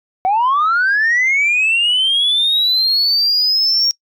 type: linear sweep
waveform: sine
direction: up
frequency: 733 to 5588 Hz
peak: -10 dBFS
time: 0.25-3.91 s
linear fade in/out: 0 ms
effects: noise-tail reverb RT60 0.1 s tail -25 dB re dry + tanh soft clip ceiling -9 dBFS